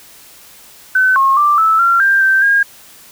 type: tone with pitch steps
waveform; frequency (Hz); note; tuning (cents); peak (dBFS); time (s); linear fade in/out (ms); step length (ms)
sine; 1519 / 1081 / 1178 / 1311 / 1373 / 1587 / 1560 / 1623; F#6 / C#6 / D6 / E6 / F6 / G6 / G6 / G#6; +45 / -44 / +5 / -10 / -30 / +21 / -9 / -40; -8; 0.95-2.63; 5; 210
effects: white hiss -41 dBFS RMS until 3.11 s